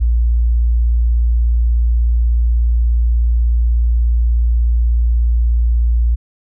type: tone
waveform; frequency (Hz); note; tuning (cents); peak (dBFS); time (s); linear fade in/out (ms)
sine; 58.27; A#1; 0; -10; 0-6.16; 20
effects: none